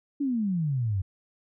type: exponential sweep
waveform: sine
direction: down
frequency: 293.7 to 90.7 Hz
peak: -24 dBFS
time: 0.2-1.02 s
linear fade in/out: 10 ms
effects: none